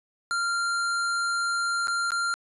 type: tone with dropouts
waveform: square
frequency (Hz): 1388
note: F6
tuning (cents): -11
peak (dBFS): -25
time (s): 0.31-2.34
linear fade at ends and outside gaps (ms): 0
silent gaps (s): 1.872-1.881 / 2.106-2.119
effects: resampled to 24000 Hz